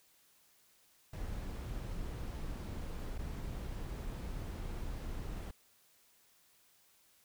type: noise with dropouts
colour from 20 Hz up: brown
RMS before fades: -41 dBFS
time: 1.13-5.51 s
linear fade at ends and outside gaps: 5 ms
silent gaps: 3.18-3.189 s
effects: white hiss -68 dBFS RMS until 7.24 s